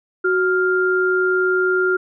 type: tone pair together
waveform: sine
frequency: 370.3 / 1399 Hz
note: F#4 / F6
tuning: +1 / +3 cents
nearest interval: octave + major seventh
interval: 2302 cents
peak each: -17 / -18 dBFS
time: 0.24-1.97 s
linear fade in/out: 10 ms
effects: none